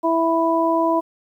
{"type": "harmonic tone", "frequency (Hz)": 329.6, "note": "E4", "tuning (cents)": 0, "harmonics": [1, 2, 3], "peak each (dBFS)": [-20, -20, -20], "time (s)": [0.03, 1.01], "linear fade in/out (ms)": 20, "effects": ["9-bit"]}